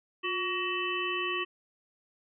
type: harmonic tone with a mistuned harmonic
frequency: 376.5 Hz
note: F#4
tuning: 30 cents sharp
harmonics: 1 / 3 / 5 / 7 / 8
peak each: -35 / -35 / -38 / -34 / -37 dBFS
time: 0.23-1.45 s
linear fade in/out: 20 ms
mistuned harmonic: 1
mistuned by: -88 cents
effects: none